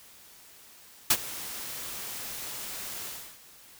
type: noise with ADSR envelope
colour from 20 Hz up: white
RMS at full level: -19 dBFS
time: 1.1-3.39 s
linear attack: 7 ms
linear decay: 56 ms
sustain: -19 dB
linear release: 330 ms
effects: white hiss -53 dBFS RMS until 3.79 s